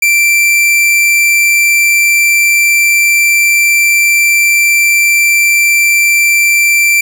45% pulse tone, 2349 Hz, D7, in tune, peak -6 dBFS, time 0.02-7.01 s, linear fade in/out 5 ms, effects none

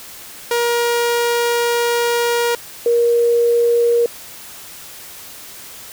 sawtooth / sine tone pair in turn, 474.1 / 472.2 Hz, A#4 / A#4, +29 / +22 cents, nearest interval unison, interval 7 cents, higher first, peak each -11 dBFS, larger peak neither, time 0.51-2.55 / 2.86-4.06 s, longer first, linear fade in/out 2 ms, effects white hiss -36 dBFS RMS until 5.92 s

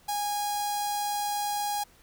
sawtooth tone with notch filter, 823 Hz, G#5, 16 cents flat, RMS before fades -30 dBFS, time 0.08-1.84 s, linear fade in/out 10 ms, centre 2000 Hz, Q 0.54, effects pink hiss -59 dBFS RMS until 2.02 s

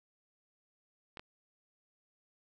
clicks, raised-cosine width 0.3 ms, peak -29 dBFS, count 2, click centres 1.172 / 1.195 s, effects none

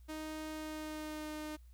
sawtooth tone with pitch glide, 311.1 to 305.8 Hz, D#4 to D#4, 0 to -30 cents, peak -37 dBFS, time 0.08-1.57 s, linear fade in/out 20 ms, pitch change -30 cents, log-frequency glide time 0.51-1.3 s, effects added 60 Hz sine -54 dBFS peak until 1.73 s + white hiss -75 dBFS RMS until 1.73 s

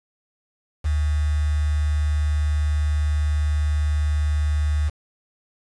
sine tone with quantisation, 75 Hz, D2, 37 cents sharp, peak -18 dBFS, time 0.84-4.9 s, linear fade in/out 20 ms, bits 6, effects resampled to 22050 Hz

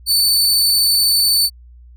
sawtooth tone, 4512 Hz, C#8, 30 cents sharp, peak -9 dBFS, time 0.06-1.5 s, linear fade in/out 50 ms, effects added 60 Hz sine -39 dBFS peak until 1.96 s

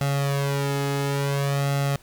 sawtooth tone with flanger, 140.1 Hz, C#3, 19 cents sharp, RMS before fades -24 dBFS, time 0.01-1.96 s, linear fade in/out 0 ms, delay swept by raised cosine 1.5 to 2.36 ms, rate 0.57 Hz, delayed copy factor +0.85, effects pink hiss -53 dBFS RMS until 2.02 s

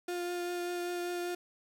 35% pulse tone with vibrato, 352.1 Hz, F4, 14 cents sharp, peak -32 dBFS, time 0.08-1.35 s, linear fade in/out 5 ms, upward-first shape triangle, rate 5.1 Hz, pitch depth 12 cents each way, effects 11-bit

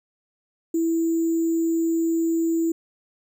sine tone with sample-and-hold, 329.6 Hz, E4, in tune, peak -19 dBFS, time 0.74-2.72 s, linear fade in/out 5 ms, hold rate 7350 Hz, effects none

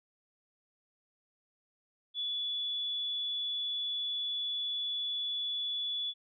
sine tone, 3431 Hz, A7, 44 cents flat, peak -32 dBFS, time 2.14-6.14 s, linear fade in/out 50 ms, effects none

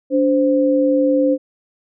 sine tone pair together, 288.4 / 520 Hz, D4 / C5, -31 / -11 cents, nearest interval minor seventh, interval 1020 cents, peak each -15 dBFS, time 0.1-1.38 s, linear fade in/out 50 ms, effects none

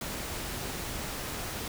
pink noise with amplitude modulation, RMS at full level -35 dBFS, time 0.01-1.68 s, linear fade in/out 2 ms, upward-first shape sine, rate 290 Hz, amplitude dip 30%, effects none

